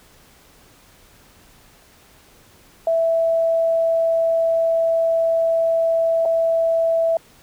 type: tone with dropouts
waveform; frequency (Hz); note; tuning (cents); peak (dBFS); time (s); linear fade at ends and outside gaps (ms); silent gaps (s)
sine; 659.3; E5; 0; -15; 2.87-7.17; 2; 6.253-6.257
effects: pink hiss -51 dBFS RMS until 7.42 s